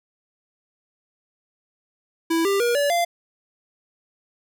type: tone with pitch steps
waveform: square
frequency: 329.6 / 396.5 / 477 / 573.9 / 690.4 Hz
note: E4 / G4 / A#4 / D5 / F5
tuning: 0 / +20 / +40 / -40 / -20 cents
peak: -19 dBFS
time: 2.3-3.05 s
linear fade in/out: 10 ms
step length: 150 ms
effects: none